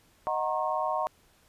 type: chord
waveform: sine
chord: D# minor seventh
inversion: none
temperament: equal with one note detuned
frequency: 622.3 / 740 / 932.3 / 1080.9 Hz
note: D#5 / F#5 / A#5 / C#6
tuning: 0 / 0 / 0 / -44 cents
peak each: -32 dBFS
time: 0.27-1.07 s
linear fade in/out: 0 ms
effects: pink hiss -63 dBFS RMS until 1.48 s + resampled to 32000 Hz